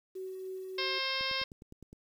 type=tone with tremolo; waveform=sine; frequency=376.4 Hz; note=F#4; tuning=30 cents sharp; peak=-37 dBFS; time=0.15-0.99 s; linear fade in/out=10 ms; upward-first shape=sine; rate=3.4 Hz; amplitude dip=25%
type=harmonic tone; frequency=531 Hz; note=C5; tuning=25 cents sharp; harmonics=1 / 2 / 3 / 4 / 5 / 6 / 7 / 8 / 9 / 10; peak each=-42 / -40 / -42 / -38 / -40 / -40 / -39 / -44 / -41 / -40 dBFS; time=0.78-1.44 s; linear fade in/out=5 ms
type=click train; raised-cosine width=3 ms; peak=-36 dBFS; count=8; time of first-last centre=1.21-1.929 s; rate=9.73 Hz
effects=10-bit